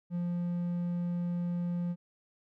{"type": "tone", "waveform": "triangle", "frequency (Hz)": 174.61, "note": "F3", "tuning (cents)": 0, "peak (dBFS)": -28, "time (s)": [0.1, 1.96], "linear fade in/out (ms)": 50, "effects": []}